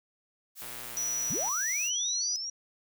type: noise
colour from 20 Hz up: blue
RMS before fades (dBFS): -42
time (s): 0.55-1.91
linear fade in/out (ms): 50
type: click train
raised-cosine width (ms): 0.3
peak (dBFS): -29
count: 106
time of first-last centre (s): 0.62-1.488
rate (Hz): 121
type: tone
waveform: sine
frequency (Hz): 5870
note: F#8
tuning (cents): -15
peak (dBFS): -29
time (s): 0.97-2.36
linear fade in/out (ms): 0
type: linear sweep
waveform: sine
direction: up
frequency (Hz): 92.5 to 5770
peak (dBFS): -33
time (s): 1.3-2.5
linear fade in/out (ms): 5
effects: none